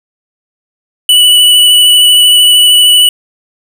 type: tone with vibrato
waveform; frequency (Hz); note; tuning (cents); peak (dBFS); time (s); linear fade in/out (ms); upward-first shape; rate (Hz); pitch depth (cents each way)
square; 2960; F#7; 0; -3; 1.09-3.09; 2; triangle; 13; 19
effects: none